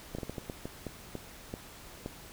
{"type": "slowing click train", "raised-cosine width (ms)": 2, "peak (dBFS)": -23, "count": 11, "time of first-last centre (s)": [0.15, 2.061], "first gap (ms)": 35, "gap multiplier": 1.35, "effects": ["pink hiss -50 dBFS RMS until 2.32 s"]}